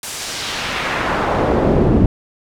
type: noise with band-pass filter sweep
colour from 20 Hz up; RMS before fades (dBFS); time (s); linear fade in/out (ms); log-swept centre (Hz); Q
brown; -17; 0.03-2.06; 2; 9500 to 220; 1
effects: none